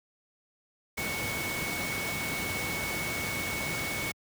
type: tone in noise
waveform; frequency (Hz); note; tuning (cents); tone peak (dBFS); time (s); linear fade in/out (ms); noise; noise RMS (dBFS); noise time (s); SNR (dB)
sine; 2217; C#7; 0; -34; 0.97-4.12; 10; pink; -34; 0.97-4.12; -3
effects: high-pass 80 Hz 12 dB/octave